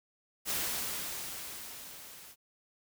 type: noise with level ramp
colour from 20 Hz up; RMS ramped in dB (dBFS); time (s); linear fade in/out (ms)
white; -32 to -52; 0.45-2.36; 50
effects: none